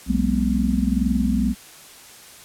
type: tone cluster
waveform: sine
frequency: 62.5 / 188.2 / 210 / 230.8 / 252.8 Hz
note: B1 / F#3 / G#3 / A#3 / B3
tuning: +21 / +30 / +19 / -17 / +41 cents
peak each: -24 dBFS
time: 0.06-1.55 s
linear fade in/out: 50 ms
effects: white hiss -44 dBFS RMS until 2.44 s + low-pass 12000 Hz 12 dB/octave